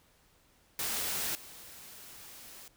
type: noise with level steps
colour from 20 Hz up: white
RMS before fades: -34 / -50 dBFS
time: 0.79-2.68 s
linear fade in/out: 2 ms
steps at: 1.35 s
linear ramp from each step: 2 ms
effects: pink hiss -66 dBFS RMS until 2.76 s